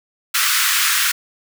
pink high-pass noise, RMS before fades -17 dBFS, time 0.34-1.12 s, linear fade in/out 10 ms, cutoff 1200 Hz, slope 48 dB/octave, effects none

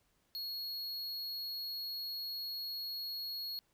square tone, 4323 Hz, C#8, 44 cents flat, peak -39 dBFS, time 0.35-3.59 s, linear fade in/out 0 ms, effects pink hiss -75 dBFS RMS until 3.73 s

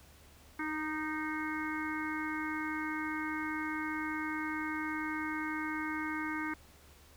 harmonic tone with a mistuned harmonic, 310 Hz, D#4, 6 cents flat, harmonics 1 / 3 / 4 / 5 / 6 / 7, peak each -37 / -43 / -43 / -41 / -45 / -42 dBFS, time 0.59-6.54 s, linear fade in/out 5 ms, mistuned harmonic 4, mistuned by -21 cents, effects added 73 Hz sine -60 dBFS peak until 7.16 s + pink hiss -60 dBFS RMS until 7.16 s

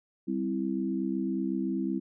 sine chord, C major, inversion second, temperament equal, 196 / 261.6 / 329.6 Hz, G3 / C4 / E4, 0 / 0 / 0 cents, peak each -32 dBFS, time 0.27-2 s, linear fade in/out 20 ms, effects none

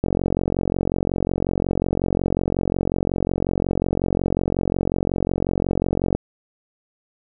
click train, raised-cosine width 2 ms, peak -7 dBFS, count 279, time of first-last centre 0.04-6.15 s, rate 45.5 Hz, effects none

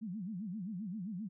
sine tone with vibrato, 197.2 Hz, G3, 11 cents sharp, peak -38 dBFS, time 0.01-1.29 s, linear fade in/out 20 ms, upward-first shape sine, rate 7.6 Hz, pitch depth 240 cents each way, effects none

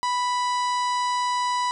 harmonic tone with a mistuned harmonic, 987.8 Hz, B5, in tune, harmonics 1 / 2 / 3 / 4 / 5 / 6 / 7 / 8 / 9, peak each -22 / -34 / -39 / -36 / -38 / -45 / -44 / -44 / -47 dBFS, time 0.03-1.71 s, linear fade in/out 0 ms, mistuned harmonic 6, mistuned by -28 cents, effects none

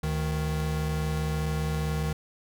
square tone pair together, 73.41 / 155.56 Hz, D2 / D#3, 0 / 0 cents, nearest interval octave + minor second, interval 1300 cents, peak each -31 / -29 dBFS, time 0.03-2.13 s, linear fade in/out 5 ms, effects none

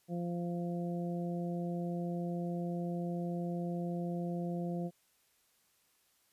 harmonic tone, 173.5 Hz, F3, 11 cents flat, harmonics 1 / 2 / 3 / 4, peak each -35 / -42 / -44 / -46 dBFS, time 0.08-4.91 s, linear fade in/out 50 ms, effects white hiss -72 dBFS RMS until 6.32 s + resampled to 32000 Hz

